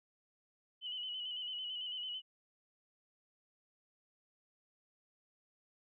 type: tone with vibrato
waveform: sine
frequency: 2983 Hz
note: F#7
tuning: 13 cents sharp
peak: -39 dBFS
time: 0.81-2.22 s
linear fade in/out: 50 ms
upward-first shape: square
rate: 9 Hz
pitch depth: 38 cents each way
effects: none